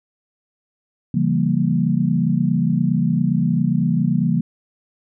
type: chord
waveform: sine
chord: C# diminished seventh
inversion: none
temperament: equal with one note detuned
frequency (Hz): 138.59 / 168.47 / 196 / 233.1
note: C#3 / E3 / G3 / Bb3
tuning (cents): 0 / +38 / 0 / 0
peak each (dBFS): -22 / -19 / -22 / -21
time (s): 1.14-4.41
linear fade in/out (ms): 5
effects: none